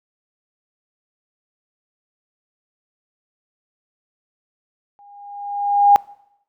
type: tone with exponential growth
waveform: sine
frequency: 812 Hz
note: G#5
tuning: 39 cents flat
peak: -5 dBFS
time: 4.99-5.96 s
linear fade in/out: 0 ms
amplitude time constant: 210 ms
effects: noise-tail reverb RT60 0.8 s tail -23 dB re dry